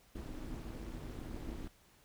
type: noise with amplitude modulation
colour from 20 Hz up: brown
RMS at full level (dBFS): -40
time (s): 0.15-1.68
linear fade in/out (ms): 5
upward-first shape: sine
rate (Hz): 283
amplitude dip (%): 90
effects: pink hiss -66 dBFS RMS until 2.04 s